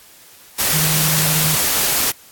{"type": "tone in noise", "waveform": "sine", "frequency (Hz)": 155.7, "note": "D#3", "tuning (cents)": 2, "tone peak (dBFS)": -19, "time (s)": [0.72, 1.56], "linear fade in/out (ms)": 20, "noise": "white", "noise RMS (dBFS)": -17, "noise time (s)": [0.58, 2.12], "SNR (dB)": -5, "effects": ["white hiss -45 dBFS RMS until 2.31 s", "AAC 64 kbps"]}